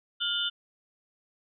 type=tone cluster; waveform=sine; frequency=1412 / 2957 / 3136 / 3549 Hz; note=F6 / F#7 / G7 / A7; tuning=+19 / -2 / 0 / +14 cents; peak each=-34 / -31 / -35 / -31 dBFS; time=0.2-0.5 s; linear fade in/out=20 ms; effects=none